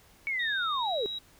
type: linear sweep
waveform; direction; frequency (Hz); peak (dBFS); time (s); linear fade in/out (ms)
sine; down; 2258 to 387.8; -28; 0.27-1.06; 0
type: tone with pitch glide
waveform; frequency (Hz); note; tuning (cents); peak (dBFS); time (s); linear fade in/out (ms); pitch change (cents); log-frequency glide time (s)
sine; 3697 to 3852; A#7 to B7; -15 to -44; -33; 0.39-1.19; 10; +71; 0.78-0.87
effects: pink hiss -59 dBFS RMS until 1.39 s